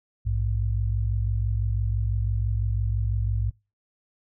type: tone pair together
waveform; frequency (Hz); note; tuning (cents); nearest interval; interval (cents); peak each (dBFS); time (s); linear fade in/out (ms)
sine; 58.51 / 104.5; A#1 / G#2; +7 / +11; minor seventh; 1004; -25; 0.25-3.51; 20
effects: noise-tail reverb RT60 0.3 s tail -26 dB re dry